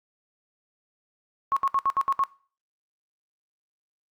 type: tone bursts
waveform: sine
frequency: 1094 Hz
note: C#6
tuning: 23 cents flat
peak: -20 dBFS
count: 7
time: 1.52-2.237 s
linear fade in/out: 0 ms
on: 45 ms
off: 67 ms
effects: noise-tail reverb RT60 0.4 s tail -20 dB re dry + Opus 48 kbps